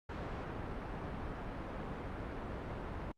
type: low-pass noise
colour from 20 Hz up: pink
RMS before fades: -42 dBFS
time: 0.09-3.12 s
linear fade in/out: 5 ms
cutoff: 1500 Hz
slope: 12 dB/octave
effects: Opus 48 kbps